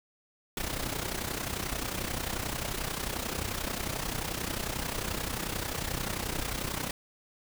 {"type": "noise with amplitude modulation", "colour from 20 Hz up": "pink", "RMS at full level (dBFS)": -31, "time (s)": [0.57, 6.91], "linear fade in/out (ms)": 2, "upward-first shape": "sine", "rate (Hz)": 31.3, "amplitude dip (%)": 70, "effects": []}